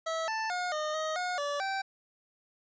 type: tone with pitch steps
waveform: 25% pulse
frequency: 650 / 883 / 719 / 612 / 627 / 722 / 576 / 777 Hz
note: E5 / A5 / F#5 / D#5 / D#5 / F#5 / D5 / G5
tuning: -24 / +6 / -50 / -29 / +13 / -43 / -34 / -16 cents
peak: -27 dBFS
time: 0.06-1.82 s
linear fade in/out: 10 ms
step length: 220 ms
effects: resampled to 16000 Hz + 11-bit